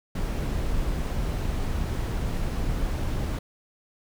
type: noise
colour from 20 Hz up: brown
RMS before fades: -27 dBFS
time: 0.15-3.39 s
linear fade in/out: 5 ms
effects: none